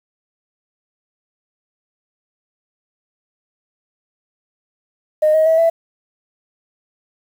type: tone with pitch steps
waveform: sine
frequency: 615 / 630.5 / 646.3 / 662.6 Hz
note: D#5 / D#5 / E5 / E5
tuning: -20 / +23 / -34 / +9 cents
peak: -9 dBFS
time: 5.22-5.7 s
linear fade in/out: 10 ms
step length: 120 ms
effects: tanh soft clip ceiling -6 dBFS + 7-bit